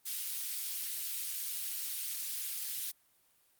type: high-pass noise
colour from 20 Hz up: white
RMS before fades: -38 dBFS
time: 0.05-2.92 s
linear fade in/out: 20 ms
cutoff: 3000 Hz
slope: 12 dB/octave
effects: white hiss -70 dBFS RMS until 3.59 s + Opus 32 kbps